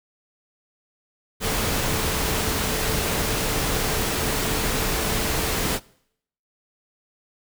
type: tone in noise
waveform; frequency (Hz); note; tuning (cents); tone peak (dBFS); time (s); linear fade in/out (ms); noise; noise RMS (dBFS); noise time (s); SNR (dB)
sine; 441; A4; +4; -34; 1.4-5.8; 50; pink; -24; 1.4-5.8; -13
effects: noise-tail reverb RT60 0.7 s tail -23 dB re dry